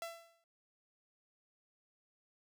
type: tone with exponential decay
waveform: sawtooth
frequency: 671 Hz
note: E5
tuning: 31 cents sharp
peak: -35 dBFS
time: 0.02-0.44 s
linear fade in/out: 1 ms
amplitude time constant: 91 ms
effects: none